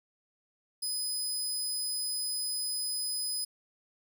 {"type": "tone", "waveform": "20% pulse", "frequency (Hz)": 5010, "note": "D#8", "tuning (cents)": 11, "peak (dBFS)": -26, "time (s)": [0.82, 3.45], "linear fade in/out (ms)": 10, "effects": []}